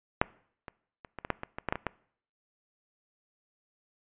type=clicks; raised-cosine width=0.5 ms; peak=-6 / -25 / -29 / -23 / -21 / -11 / -20 / -20 / -14 / -12 / -19 / -14 dBFS; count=12; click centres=0.215 / 0.682 / 1.048 / 1.187 / 1.249 / 1.303 / 1.434 / 1.585 / 1.687 / 1.725 / 1.756 / 1.867 s; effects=noise-tail reverb RT60 0.6 s tail -22 dB re dry + resampled to 8000 Hz